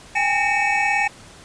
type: tone cluster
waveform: triangle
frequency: 796 / 834 / 1830 / 2258 / 2587 Hz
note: G5 / G#5 / A#6 / C#7 / E7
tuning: +26 / +7 / -32 / +31 / -33 cents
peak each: -22 dBFS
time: 0.15-1.08 s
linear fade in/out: 10 ms
effects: pink hiss -44 dBFS RMS until 1.44 s + resampled to 22050 Hz